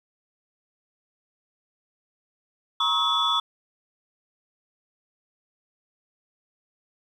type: tone cluster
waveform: sine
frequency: 952 / 1089 / 1285 / 3441 Hz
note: A#5 / C#6 / E6 / A7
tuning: +36 / -31 / -45 / -39 cents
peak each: -28 / -27 / -25 / -22 dBFS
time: 2.8-3.4 s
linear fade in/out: 5 ms
effects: tanh soft clip ceiling -14 dBFS + 9-bit